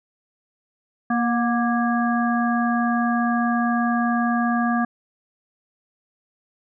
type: harmonic tone with a mistuned harmonic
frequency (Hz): 235.6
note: A#3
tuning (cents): +19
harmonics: 1 / 3 / 5 / 7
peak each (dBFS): -20 / -25 / -27 / -28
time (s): 1.1-4.85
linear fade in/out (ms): 5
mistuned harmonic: 3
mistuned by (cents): +35
effects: none